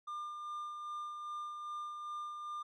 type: tone with tremolo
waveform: triangle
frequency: 1200 Hz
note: D6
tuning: 37 cents sharp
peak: -37 dBFS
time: 0.07-2.63 s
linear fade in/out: 10 ms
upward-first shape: sine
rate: 2.5 Hz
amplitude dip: 35%
effects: resampled to 24000 Hz